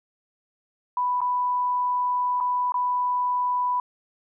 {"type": "tone with dropouts", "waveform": "sine", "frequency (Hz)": 990, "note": "B5", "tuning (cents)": 4, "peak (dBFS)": -21, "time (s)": [0.97, 3.8], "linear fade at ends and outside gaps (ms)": 2, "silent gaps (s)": [[1.206, 1.215], [2.403, 2.408], [2.721, 2.742]], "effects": []}